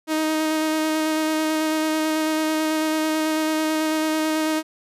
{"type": "tone with vibrato", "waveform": "sawtooth", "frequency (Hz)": 312.9, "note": "D#4", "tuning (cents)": 10, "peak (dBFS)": -16, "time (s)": [0.07, 4.63], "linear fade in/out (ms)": 50, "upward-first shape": "square", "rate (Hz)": 9.1, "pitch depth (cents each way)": 10, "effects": ["resampled to 32000 Hz"]}